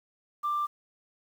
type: tone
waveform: sine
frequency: 1183 Hz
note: D6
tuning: 12 cents sharp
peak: -25 dBFS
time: 0.43-0.67 s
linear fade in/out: 20 ms
effects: tanh soft clip ceiling -23 dBFS + 9-bit